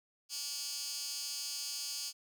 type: tone with high-pass filter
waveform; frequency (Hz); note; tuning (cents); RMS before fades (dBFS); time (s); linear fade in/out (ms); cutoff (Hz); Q
15% pulse; 286.1; D4; -45; -40; 0.29-2.13; 50; 5100; 2.3
effects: none